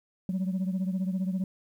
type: beating tone pair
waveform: sine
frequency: 185 / 200 Hz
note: F#3 / G3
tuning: 0 / +35 cents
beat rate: 15 Hz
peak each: -26 / -31 dBFS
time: 0.29-1.44 s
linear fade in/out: 2 ms
effects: tanh soft clip ceiling -24 dBFS + 10-bit